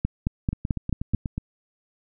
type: two click trains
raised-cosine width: 5 ms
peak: -10 / -15 dBFS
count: 6 / 8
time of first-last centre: 0.05-1.146 / 0.53-1.38 s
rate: 4.56 / 8.24 Hz
effects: none